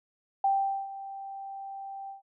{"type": "tone with ADSR envelope", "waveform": "sine", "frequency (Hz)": 784, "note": "G5", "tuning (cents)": 0, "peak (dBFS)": -21, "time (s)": [0.44, 2.22], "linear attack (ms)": 4, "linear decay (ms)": 430, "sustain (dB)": -16, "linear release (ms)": 130, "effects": []}